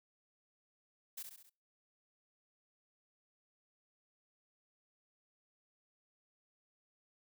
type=noise with echo; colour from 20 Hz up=blue; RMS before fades=-44 dBFS; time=1.17-1.23 s; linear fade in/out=10 ms; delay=67 ms; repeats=4; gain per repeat=-5 dB; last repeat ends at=1.498 s; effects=noise-tail reverb RT60 0.4 s tail -26 dB re dry